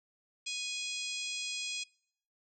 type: harmonic tone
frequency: 830.6 Hz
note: G#5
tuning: in tune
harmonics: 3 / 4 / 5 / 6 / 7 / 8 / 9 / 10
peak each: -40 / -41 / -44 / -43 / -48 / -48 / -45 / -51 dBFS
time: 0.46-1.84 s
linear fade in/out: 10 ms
effects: noise-tail reverb RT60 0.7 s tail -25 dB re dry